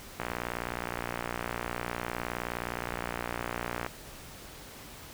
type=click train; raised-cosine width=0.5 ms; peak=-17 dBFS; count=219; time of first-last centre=0.2-3.864 s; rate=59.5 Hz; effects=pink hiss -47 dBFS RMS until 5.13 s